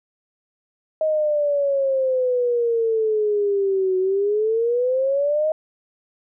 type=exponential two-way sweep; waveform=sine; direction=down then up; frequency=631 to 370 to 631 Hz; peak=-17 dBFS; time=1.01-5.52 s; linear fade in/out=2 ms; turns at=3.98 s; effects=none